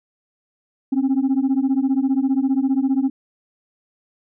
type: beating tone pair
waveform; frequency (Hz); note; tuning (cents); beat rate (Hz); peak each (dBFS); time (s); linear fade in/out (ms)
sine; 260.5 / 275.5; C4 / C#4; -7 / -11; 15; -17 / -17; 0.92-3.1; 10
effects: tanh soft clip ceiling -13 dBFS